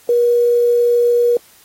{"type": "tone with quantisation", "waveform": "sine", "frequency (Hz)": 479.7, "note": "A#4", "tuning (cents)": 50, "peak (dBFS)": -10, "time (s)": [0.09, 1.37], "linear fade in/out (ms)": 2, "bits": 6, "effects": ["white hiss -48 dBFS RMS until 1.64 s", "AAC 48 kbps"]}